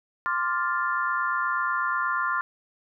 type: chord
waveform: sine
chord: D minor seventh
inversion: third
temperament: equal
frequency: 1046.5 / 1174.7 / 1396.9 / 1760 Hz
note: C6 / D6 / F6 / A6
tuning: 0 / 0 / 0 / 0 cents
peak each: -28 / -31 / -27 / -32 dBFS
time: 0.26-2.41 s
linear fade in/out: 0 ms
effects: none